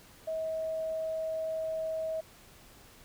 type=tone; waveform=sine; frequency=640 Hz; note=D#5; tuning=49 cents sharp; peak=-31 dBFS; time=0.27-2.21 s; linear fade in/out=10 ms; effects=pink hiss -56 dBFS RMS until 3.04 s